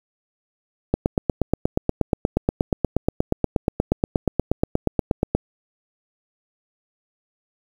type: click train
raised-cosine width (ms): 2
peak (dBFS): -4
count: 38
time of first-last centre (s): 0.94-5.35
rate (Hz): 8.39
effects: 7-bit